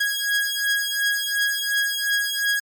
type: beating tone pair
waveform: sawtooth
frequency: 1648 / 1650.8 Hz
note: G#6 / G#6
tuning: -14 / -11 cents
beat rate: 2.8 Hz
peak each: -20 dBFS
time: 0-2.6 s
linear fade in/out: 10 ms
effects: MP3 96 kbps